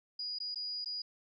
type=tone with dropouts; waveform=sine; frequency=4898 Hz; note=D#8; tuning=28 cents flat; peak=-36 dBFS; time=0.19-1.02 s; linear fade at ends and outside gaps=5 ms; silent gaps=0.387-0.401 / 0.546-0.557 / 0.846-0.858 s; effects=none